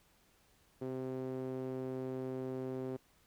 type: tone with band-pass filter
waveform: sawtooth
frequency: 130 Hz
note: C3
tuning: 11 cents flat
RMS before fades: -40 dBFS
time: 0.81-2.97 s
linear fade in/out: 10 ms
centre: 370 Hz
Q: 2.1
effects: pink hiss -69 dBFS RMS until 3.26 s